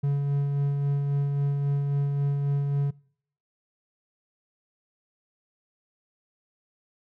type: tone with tremolo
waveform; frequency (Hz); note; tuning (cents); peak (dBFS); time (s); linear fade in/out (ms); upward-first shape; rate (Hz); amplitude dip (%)
triangle; 141.5; C#3; +36; -19; 0.03-2.91; 10; sine; 3.7; 30
effects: noise-tail reverb RT60 0.6 s tail -24 dB re dry